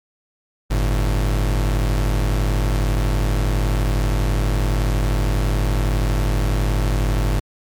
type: tone pair together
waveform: 45% pulse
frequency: 49.53 / 111.2 Hz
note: G1 / A2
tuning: +19 / +19 cents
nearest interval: octave + major second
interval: 1400 cents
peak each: -17 / -23 dBFS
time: 0.7-7.4 s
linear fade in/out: 10 ms
effects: MP3 96 kbps